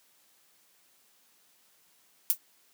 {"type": "noise with exponential decay", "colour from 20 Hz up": "violet", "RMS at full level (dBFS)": -19, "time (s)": [2.3, 2.38], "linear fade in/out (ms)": 0, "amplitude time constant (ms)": 16, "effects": ["white hiss -65 dBFS RMS until 2.73 s", "high-pass 150 Hz 12 dB/octave"]}